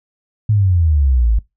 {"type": "exponential sweep", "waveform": "sine", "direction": "down", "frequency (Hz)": [110, 51.91], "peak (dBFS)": -10, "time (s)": [0.49, 1.39], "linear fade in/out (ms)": 5, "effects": ["noise-tail reverb RT60 0.2 s tail -23 dB re dry"]}